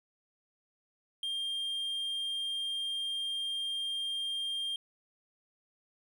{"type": "tone", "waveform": "triangle", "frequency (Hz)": 3200, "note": "G7", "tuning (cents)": 35, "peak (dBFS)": -31, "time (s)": [1.23, 4.76], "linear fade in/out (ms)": 2, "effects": []}